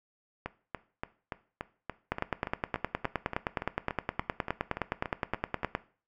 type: two click trains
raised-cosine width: 0.5 ms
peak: -13 / -19 dBFS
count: 36 / 19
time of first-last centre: 2.12-5.751 / 0.46-5.632 s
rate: 9.64 / 3.48 Hz
effects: noise-tail reverb RT60 0.4 s tail -17 dB re dry